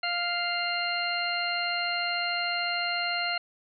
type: harmonic tone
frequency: 698.5 Hz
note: F5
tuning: in tune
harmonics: 1 / 2 / 3 / 4 / 6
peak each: -33 / -33 / -33 / -33 / -33 dBFS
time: 0.03-3.38 s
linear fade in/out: 5 ms
effects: none